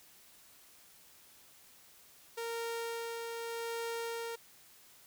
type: tone with tremolo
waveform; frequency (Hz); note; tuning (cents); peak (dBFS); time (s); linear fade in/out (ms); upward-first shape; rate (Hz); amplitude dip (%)
sawtooth; 462.7; A#4; -13; -32; 2.37-4.36; 10; sine; 0.83; 30
effects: white hiss -60 dBFS RMS until 5.06 s